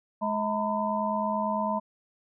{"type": "tone cluster", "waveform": "sine", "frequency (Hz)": [211.2, 640, 915, 1004], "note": ["G#3", "D#5", "A#5", "B5"], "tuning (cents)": [29, 49, -32, 28], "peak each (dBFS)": -31, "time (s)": [0.21, 1.8], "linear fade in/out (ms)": 20, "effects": []}